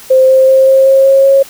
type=tone with pitch steps; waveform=sine; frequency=522 / 525.9 / 529.9 / 533.9 / 537.9 / 542 / 546.1 Hz; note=C5 / C5 / C5 / C5 / C5 / C#5 / C#5; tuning=-4 / +9 / +22 / +35 / +48 / -39 / -26 cents; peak=-3 dBFS; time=0.1-1.43 s; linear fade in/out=10 ms; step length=190 ms; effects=white hiss -34 dBFS RMS until 1.49 s